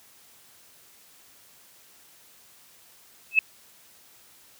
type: tone with exponential growth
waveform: sine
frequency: 2599 Hz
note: E7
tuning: 25 cents flat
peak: -10 dBFS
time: 3.31-3.39 s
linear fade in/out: 2 ms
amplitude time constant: 16 ms
effects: white hiss -55 dBFS RMS until 4.59 s + high-pass 60 Hz 12 dB/octave